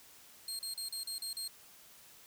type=tone bursts; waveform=25% pulse; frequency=4217 Hz; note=C8; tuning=13 cents sharp; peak=-33 dBFS; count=7; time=0.48-1.478 s; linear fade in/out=2 ms; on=110 ms; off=38 ms; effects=white hiss -58 dBFS RMS until 2.26 s